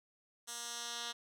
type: tone with band-pass filter sweep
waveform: 10% pulse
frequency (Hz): 236.6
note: A#3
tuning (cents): +26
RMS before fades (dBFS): -43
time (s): 0.47-1.13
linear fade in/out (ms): 20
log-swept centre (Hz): 7800 to 4100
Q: 1.3
effects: none